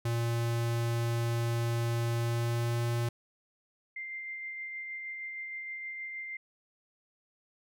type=tone with pitch glide; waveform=square; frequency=117.1 to 118.12 Hz; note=A#2 to A#2; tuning=+8 to +23 cents; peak=-29 dBFS; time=0.05-3.09 s; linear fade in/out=5 ms; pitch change=+15 cents; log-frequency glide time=2.16-2.84 s
type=tone with tremolo; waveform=sine; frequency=2093 Hz; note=C7; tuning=in tune; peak=-36 dBFS; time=3.96-6.37 s; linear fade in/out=5 ms; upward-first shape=sine; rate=6.4 Hz; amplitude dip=25%
effects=none